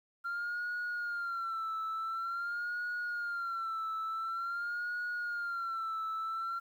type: tone with vibrato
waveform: sine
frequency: 1380 Hz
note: F6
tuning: 21 cents flat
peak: -32 dBFS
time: 0.24-6.6 s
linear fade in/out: 20 ms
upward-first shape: sine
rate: 0.47 Hz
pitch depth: 84 cents each way
effects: tanh soft clip ceiling -32 dBFS + 11-bit